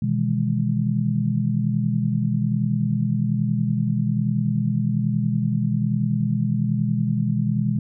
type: chord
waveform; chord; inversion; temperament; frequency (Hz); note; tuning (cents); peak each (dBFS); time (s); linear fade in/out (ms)
sine; E major seventh; second; just; 123.61 / 154.51 / 164.81 / 206; B2 / D#3 / E3 / G#3; +2 / -12 / 0 / -14; -23 / -26 / -27 / -23; 0.02-7.79; 5
effects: none